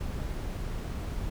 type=noise; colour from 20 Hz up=brown; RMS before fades=-34 dBFS; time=0-1.3 s; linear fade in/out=10 ms; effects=none